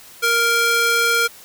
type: tone with high-pass filter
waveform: square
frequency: 466.2 Hz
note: A#4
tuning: in tune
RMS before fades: -17 dBFS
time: 0.22-1.28 s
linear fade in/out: 20 ms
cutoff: 1100 Hz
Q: 1.1
effects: white hiss -43 dBFS RMS until 1.44 s